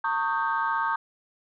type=chord; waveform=sine; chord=Eb dominant seventh; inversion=second; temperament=equal with one note detuned; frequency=910 / 1108.7 / 1244.5 / 1568 Hz; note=Bb5 / Db6 / Eb6 / G6; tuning=-42 / 0 / 0 / 0 cents; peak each=-27 / -29 / -30 / -29 dBFS; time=0.04-0.96 s; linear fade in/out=5 ms; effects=tanh soft clip ceiling -15 dBFS

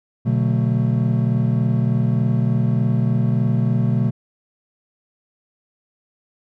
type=chord; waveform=triangle; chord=B minor seventh; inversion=none; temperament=equal with one note detuned; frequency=123.47 / 146.83 / 185 / 223.3 Hz; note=B2 / D3 / F#3 / A3; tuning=0 / 0 / 0 / +26 cents; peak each=-16 / -21 / -22 / -21 dBFS; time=0.25-4.11 s; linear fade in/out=20 ms; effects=none

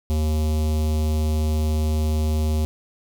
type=tone with notch filter; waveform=square; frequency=77.2 Hz; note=D#2; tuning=13 cents flat; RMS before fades=-21 dBFS; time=0.1-2.65 s; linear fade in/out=0 ms; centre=1600 Hz; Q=0.51; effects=none

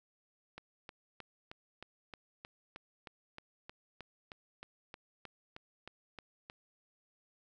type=click train; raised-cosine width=0.3 ms; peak=-30 dBFS; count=20; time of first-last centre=0.58-6.499 s; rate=3.21 Hz; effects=none

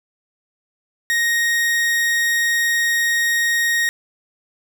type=tone; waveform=40% pulse; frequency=1869 Hz; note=A#6; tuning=4 cents sharp; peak=-15 dBFS; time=1.1-3.89 s; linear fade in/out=0 ms; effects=none

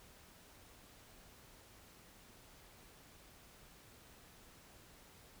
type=silence; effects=pink hiss -61 dBFS RMS until 5.4 s

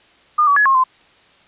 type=tone with pitch steps; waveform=sine; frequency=1214 / 1140 / 1691 / 1075 / 1033 Hz; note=D#6 / C#6 / G#6 / C6 / C6; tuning=-43 / +48 / +31 / +47 / -22 cents; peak=-10 dBFS; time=0.38-0.84 s; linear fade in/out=10 ms; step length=92 ms; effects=white hiss -51 dBFS RMS until 1.47 s + resampled to 8000 Hz

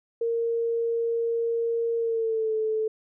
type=tone with pitch glide; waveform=sine; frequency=462.9 to 436.9 Hz; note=A#4 to A4; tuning=-12 to -12 cents; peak=-23 dBFS; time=0.21-2.88 s; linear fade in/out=5 ms; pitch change=-100 cents; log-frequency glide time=1.97-2.54 s; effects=none

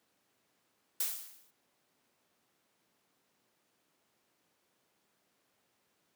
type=noise with exponential decay; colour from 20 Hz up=blue; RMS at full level=-30 dBFS; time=1-1.51 s; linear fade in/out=5 ms; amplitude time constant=110 ms; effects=pink hiss -75 dBFS RMS until 6.15 s + high-pass 200 Hz 12 dB/octave

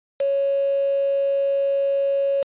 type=tone with quantisation; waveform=sine; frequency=554.4 Hz; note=C#5; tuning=in tune; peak=-18 dBFS; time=0.2-2.43 s; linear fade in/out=5 ms; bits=5; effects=resampled to 8000 Hz

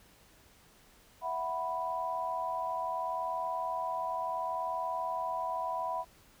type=chord; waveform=sine; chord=E suspended second; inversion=none; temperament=equal; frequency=659.3 / 740 / 987.8 Hz; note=E5 / F#5 / B5; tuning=0 / 0 / 0 cents; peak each=-38 / -38 / -34 dBFS; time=1.21-6.05 s; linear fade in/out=50 ms; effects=pink hiss -61 dBFS RMS until 6.4 s

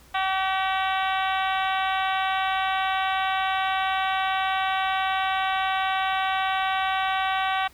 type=harmonic tone with a mistuned harmonic; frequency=381.4 Hz; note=G4; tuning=47 cents flat; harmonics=2 / 3 / 4 / 5 / 6 / 7 / 8 / 9 / 10; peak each=-25 / -29 / -31 / -33 / -35 / -36 / -37 / -38 / -39 dBFS; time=0.14-7.68 s; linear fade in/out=10 ms; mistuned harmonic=7; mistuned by=+18 cents; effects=added 60 Hz sine -54 dBFS peak until 7.73 s + pink hiss -54 dBFS RMS until 7.73 s

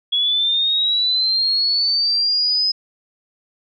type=linear sweep; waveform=sine; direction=up; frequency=3347 to 5080 Hz; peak=-15 dBFS; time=0.12-2.72 s; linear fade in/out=10 ms; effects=none

